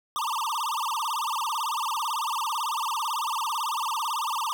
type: tone with vibrato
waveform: square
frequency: 1046.5 Hz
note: C6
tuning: in tune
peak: -27 dBFS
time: 0.16-4.53 s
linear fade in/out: 0 ms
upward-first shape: sine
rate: 18 Hz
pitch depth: 290 cents each way
effects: none